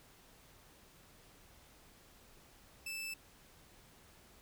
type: tone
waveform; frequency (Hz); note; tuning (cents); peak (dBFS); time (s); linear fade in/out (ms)
sawtooth; 2637; E7; 0; -37; 2.86-3.14; 5
effects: pink hiss -62 dBFS RMS until 4.41 s